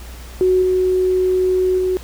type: tone with level steps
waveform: sine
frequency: 370 Hz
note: F#4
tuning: in tune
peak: -11 / -13 / -15 dBFS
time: 0.41-1.97 s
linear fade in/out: 0 ms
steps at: 0.62 / 1.78 s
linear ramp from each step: 2 ms
effects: added 60 Hz sine -33 dBFS peak until 2.03 s + pink hiss -40 dBFS RMS until 2.03 s